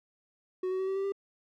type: tone with pitch steps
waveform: triangle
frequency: 370 / 374.9 / 380 / 385 / 390.2 / 395.4 Hz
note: F#4 / F#4 / F#4 / G4 / G4 / G4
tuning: 0 / +23 / +46 / -31 / -8 / +15 cents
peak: -27 dBFS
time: 0.63-1.122 s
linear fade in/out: 5 ms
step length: 82 ms
effects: none